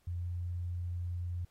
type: tone with pitch glide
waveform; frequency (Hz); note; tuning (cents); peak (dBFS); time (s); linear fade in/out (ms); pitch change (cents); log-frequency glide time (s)
sine; 87.31 to 87.87; F2 to F2; 0 to +11; -34; 0.07-1.45; 5; +11; 0.19-0.26
effects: pink hiss -72 dBFS RMS until 1.5 s + AAC 48 kbps